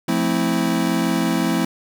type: chord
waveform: square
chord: F major seventh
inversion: none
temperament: equal with one note detuned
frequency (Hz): 174.61 / 220 / 261.6 / 327.4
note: F3 / A3 / C4 / E4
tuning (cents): 0 / 0 / 0 / -12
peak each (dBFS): -24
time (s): 0.08-1.65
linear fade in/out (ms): 5
effects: none